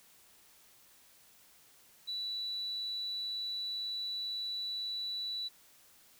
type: tone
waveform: sine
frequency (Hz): 3951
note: B7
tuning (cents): 0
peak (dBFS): -35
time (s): 2.07-5.49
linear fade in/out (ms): 20
effects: white hiss -62 dBFS RMS until 6.19 s